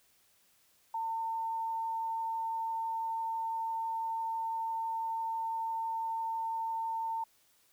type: tone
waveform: sine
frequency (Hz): 903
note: A5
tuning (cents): +45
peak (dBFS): -32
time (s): 0.94-7.24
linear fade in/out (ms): 5
effects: white hiss -68 dBFS RMS until 7.72 s